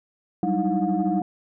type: tone cluster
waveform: sine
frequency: 186.1 / 198.4 / 305.7 / 323 / 719 Hz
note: F#3 / G3 / D#4 / E4 / F#5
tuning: +10 / +21 / -30 / -35 / -50 cents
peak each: -26 dBFS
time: 0.43-1.22 s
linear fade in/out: 2 ms
effects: tanh soft clip ceiling -12 dBFS